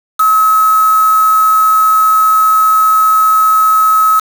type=tone with quantisation; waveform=sine; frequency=1285 Hz; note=E6; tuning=45 cents flat; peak=-6 dBFS; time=0.19-4.2 s; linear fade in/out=10 ms; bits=3; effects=none